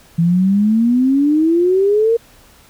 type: exponential sweep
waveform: sine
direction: up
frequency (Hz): 164.5 to 469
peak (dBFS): -10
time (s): 0.18-2.17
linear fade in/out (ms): 10
effects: pink hiss -47 dBFS RMS until 2.69 s